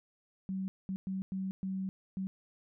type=tone bursts at uneven times; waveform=sine; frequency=190.5 Hz; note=G3; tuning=49 cents flat; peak=-33 dBFS; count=6; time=0.49-0.68 / 0.89-0.96 / 1.07-1.22 / 1.32-1.51 / 1.63-1.89 / 2.17-2.27 s; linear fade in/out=0 ms; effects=none